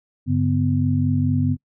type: tone cluster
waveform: sine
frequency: 97.8 / 142.3 / 250.7 Hz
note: G2 / C#3 / B3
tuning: -4 / +46 / +26 cents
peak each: -21 dBFS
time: 0.26-1.57 s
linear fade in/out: 50 ms
effects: noise-tail reverb RT60 0.1 s tail -25 dB re dry